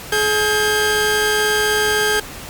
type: tone pair together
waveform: sawtooth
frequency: 424 / 1600 Hz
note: G#4 / G6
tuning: +36 / +35 cents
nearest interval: octave + major seventh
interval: 2299 cents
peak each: -14 dBFS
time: 0.12-2.2 s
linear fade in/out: 5 ms
effects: pink hiss -33 dBFS RMS until 2.49 s + Opus 48 kbps